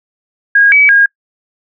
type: tone with pitch steps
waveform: sine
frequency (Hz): 1635 / 2282 / 1628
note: G#6 / C#7 / G#6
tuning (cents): -28 / +50 / -35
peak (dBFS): -4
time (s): 0.55-1.06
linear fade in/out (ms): 5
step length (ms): 170
effects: noise-tail reverb RT60 0.1 s tail -26 dB re dry